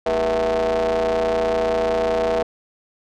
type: ring-modulated tone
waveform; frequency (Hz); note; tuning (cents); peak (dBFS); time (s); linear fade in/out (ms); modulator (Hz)
40% pulse; 85.2; F2; -42; -14; 0.06-2.43; 5; 569
effects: low-pass 5000 Hz 12 dB/octave